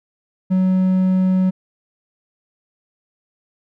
triangle tone, 186.4 Hz, F#3, 13 cents sharp, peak -11 dBFS, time 0.5-1.51 s, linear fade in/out 20 ms, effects none

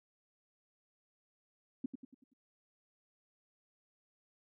sine tone with echo, 260 Hz, C4, 11 cents flat, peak -32 dBFS, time 1.84-1.86 s, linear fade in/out 5 ms, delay 95 ms, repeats 5, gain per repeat -7 dB, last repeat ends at 2.335 s, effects none

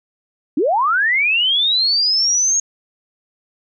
sine linear sweep, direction up, 255.2 to 6610 Hz, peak -13 dBFS, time 0.57-2.6 s, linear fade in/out 5 ms, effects none

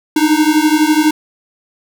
square beating tone pair, 301.7 / 313.7 Hz, D4 / D#4, +47 / +14 cents, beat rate 12 Hz, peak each -13 dBFS, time 0.16-1.11 s, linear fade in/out 5 ms, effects none

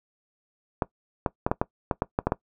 clicks, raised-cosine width 1 ms, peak -8 dBFS, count 10, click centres 0.822 / 1.262 / 1.465 / 1.515 / 1.615 / 1.912 / 2.021 / 2.189 / 2.27 / 2.321 s, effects noise-tail reverb RT60 0.1 s tail -20 dB re dry

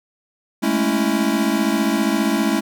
square chord, A major seventh, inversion third, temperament equal with one note detuned, 207.7 / 222.8 / 277.2 / 329.6 Hz, G#3 / A3 / C#4 / E4, 0 / +22 / 0 / 0 cents, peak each -23 / -23 / -23 / -23 dBFS, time 0.62-2.61 s, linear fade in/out 20 ms, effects none

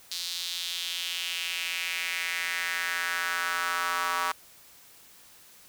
square tone with high-pass filter sweep, 87.31 Hz, F2, in tune, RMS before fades -31 dBFS, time 0.11-4.32 s, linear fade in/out 5 ms, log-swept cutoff 4200 to 1100 Hz, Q 3, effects white hiss -54 dBFS RMS until 5.68 s

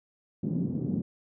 white band-pass noise, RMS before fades -30 dBFS, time 0.43-1.02 s, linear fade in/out 5 ms, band 140 to 250 Hz, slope 24 dB/octave, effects none

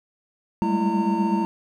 triangle tone cluster, 195 / 203.3 / 218.7 / 332.9 / 915 Hz, G3 / G#3 / A3 / E4 / A#5, -9 / -37 / -10 / +17 / -32 cents, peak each -24 dBFS, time 0.62-1.45 s, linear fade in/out 0 ms, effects none

